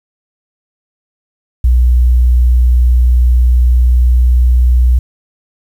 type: tone with pitch glide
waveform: sine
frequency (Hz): 61.2 to 61.55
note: B1 to B1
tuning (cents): -15 to -5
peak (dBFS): -5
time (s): 1.64-4.99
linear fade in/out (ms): 5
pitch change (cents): +10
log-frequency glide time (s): 3.45-4.64
effects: 7-bit

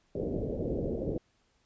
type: low-pass noise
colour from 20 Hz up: white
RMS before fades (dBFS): -33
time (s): 0.15-1.18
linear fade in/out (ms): 5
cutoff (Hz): 550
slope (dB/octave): 48
effects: pink hiss -71 dBFS RMS until 1.65 s + resampled to 16000 Hz

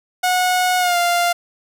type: tone with pitch glide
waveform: sawtooth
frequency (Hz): 730 to 697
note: F#5 to F5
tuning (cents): -24 to -4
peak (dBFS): -11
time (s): 0.23-1.33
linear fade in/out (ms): 10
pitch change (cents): -80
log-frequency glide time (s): 0.79-0.97
effects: none

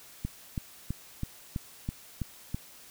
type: click train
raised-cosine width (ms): 5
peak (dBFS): -19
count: 8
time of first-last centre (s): 0.25-2.545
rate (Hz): 3.05
effects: white hiss -52 dBFS RMS until 2.9 s

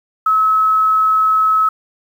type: tone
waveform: sine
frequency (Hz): 1290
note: E6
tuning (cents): -38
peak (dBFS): -10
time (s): 0.26-1.69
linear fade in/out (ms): 5
effects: 7-bit

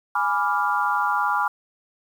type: chord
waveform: sine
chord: G# diminished seventh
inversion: none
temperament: equal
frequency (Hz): 830.6 / 987.8 / 1174.7 / 1396.9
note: G#5 / B5 / D6 / F6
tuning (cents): 0 / 0 / 0 / 0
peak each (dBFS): -25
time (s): 0.15-1.48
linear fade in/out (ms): 5
effects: 8-bit

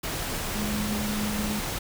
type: tone in noise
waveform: sine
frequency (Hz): 210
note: G#3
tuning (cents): +19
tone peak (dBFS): -28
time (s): 0.55-1.6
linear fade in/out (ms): 10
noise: pink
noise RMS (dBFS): -31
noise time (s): 0.03-1.79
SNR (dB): 0
effects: none

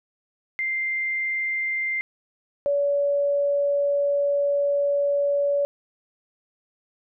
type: tone pair in turn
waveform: sine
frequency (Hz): 2093 / 569.3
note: C7 / C#5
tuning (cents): 0 / +46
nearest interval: octave + major seventh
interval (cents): 2254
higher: first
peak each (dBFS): -23 / -19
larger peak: second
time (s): 0.59-2.01 / 2.66-5.65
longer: second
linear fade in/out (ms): 0
effects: none

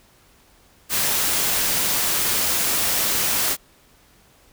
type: noise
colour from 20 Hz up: white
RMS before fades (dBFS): -21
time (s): 0.89-3.57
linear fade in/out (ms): 50
effects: pink hiss -55 dBFS RMS until 4.52 s

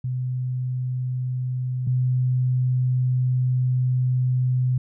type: tone pair in turn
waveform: sine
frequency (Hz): 126.9 / 126.9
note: B2 / B2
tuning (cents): +47 / +47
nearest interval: unison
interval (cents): 0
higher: neither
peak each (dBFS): -23 / -18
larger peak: second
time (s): 0.04-1.87 / 1.87-4.78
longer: second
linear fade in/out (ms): 5
effects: none

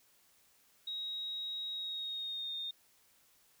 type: tone with pitch glide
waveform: sine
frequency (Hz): 3800 to 3668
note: A#7 to A#7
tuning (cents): +33 to -29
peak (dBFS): -37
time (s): 0.87-2.71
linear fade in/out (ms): 5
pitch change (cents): -62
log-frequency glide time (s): 1.7-2.55
effects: white hiss -68 dBFS RMS until 3.6 s

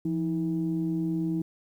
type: tone pair together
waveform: sine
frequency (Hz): 170 / 320.9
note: F3 / E4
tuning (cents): -46 / -46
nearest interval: major seventh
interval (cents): 1100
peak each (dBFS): -28 / -27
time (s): 0.05-1.42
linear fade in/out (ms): 5
effects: tanh soft clip ceiling -19 dBFS + 10-bit

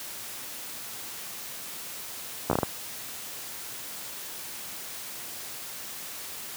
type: slowing click train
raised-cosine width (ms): 1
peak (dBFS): -9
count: 6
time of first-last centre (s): 2.5-2.632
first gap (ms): 13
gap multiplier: 1.36
effects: white hiss -39 dBFS RMS until 6.56 s + high-pass 80 Hz 12 dB/octave

